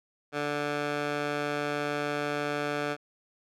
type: tone with band-pass filter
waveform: 15% pulse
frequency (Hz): 146.4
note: D3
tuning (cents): -5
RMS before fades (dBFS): -31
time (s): 0.32-2.97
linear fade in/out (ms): 50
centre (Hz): 1300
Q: 0.6
effects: none

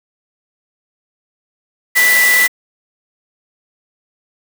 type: tone in noise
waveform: sine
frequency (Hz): 1975.5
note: B6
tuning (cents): 0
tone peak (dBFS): -9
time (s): 1.95-2.48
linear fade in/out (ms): 20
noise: white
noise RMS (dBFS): -17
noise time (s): 1.95-2.48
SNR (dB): +5
effects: high-pass 300 Hz 12 dB/octave

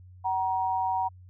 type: tone pair together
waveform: sine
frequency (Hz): 756.1 / 945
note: F#5 / A#5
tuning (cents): +37 / +23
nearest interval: major third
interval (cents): 386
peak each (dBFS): -28 / -27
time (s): 0.24-1.09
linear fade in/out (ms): 20
effects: added 91 Hz sine -47 dBFS peak until 1.29 s

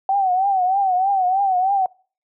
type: tone with vibrato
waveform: sine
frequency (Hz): 761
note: F#5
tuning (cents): +48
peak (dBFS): -15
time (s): 0.09-1.86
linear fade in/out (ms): 2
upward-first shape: triangle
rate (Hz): 3.2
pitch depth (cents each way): 110
effects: noise-tail reverb RT60 0.4 s tail -25 dB re dry

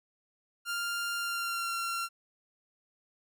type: tone with pitch glide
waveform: sawtooth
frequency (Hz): 1396.9 to 1369.7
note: F6 to F6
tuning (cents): 0 to -34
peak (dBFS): -28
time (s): 0.65-2.09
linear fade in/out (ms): 50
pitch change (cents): -34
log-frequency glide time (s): 1.16-1.75
effects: none

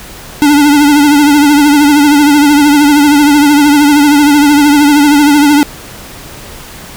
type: tone with vibrato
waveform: square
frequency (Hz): 291.3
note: D4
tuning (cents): -14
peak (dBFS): -4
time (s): 0.42-5.63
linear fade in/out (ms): 0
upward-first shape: triangle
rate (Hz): 13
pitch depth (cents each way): 69
effects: pink hiss -29 dBFS RMS until 6.96 s

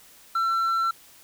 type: tone with tanh clipping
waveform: sine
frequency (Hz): 1347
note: E6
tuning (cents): +37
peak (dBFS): -22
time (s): 0.35-0.91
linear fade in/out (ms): 5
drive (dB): 4
effects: white hiss -52 dBFS RMS until 1.23 s

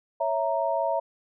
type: chord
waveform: sine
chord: A# diminished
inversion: first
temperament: equal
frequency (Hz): 554.4 / 659.3 / 932.3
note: C#5 / E5 / A#5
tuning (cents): 0 / 0 / 0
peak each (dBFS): -29 / -26 / -28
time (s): 0.2-1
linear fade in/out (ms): 10
effects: none

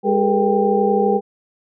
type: tone cluster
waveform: sine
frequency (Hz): 203.5 / 399.3 / 431.1 / 479.5 / 790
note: G#3 / G4 / A4 / A#4 / G5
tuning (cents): -35 / +32 / -35 / +49 / +13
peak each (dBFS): -20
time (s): 0.03-1.21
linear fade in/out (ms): 50
effects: none

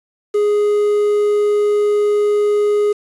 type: tone with quantisation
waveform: triangle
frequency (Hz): 415.3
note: G#4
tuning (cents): 0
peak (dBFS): -10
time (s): 0.34-2.93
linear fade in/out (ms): 10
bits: 6
effects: resampled to 22050 Hz

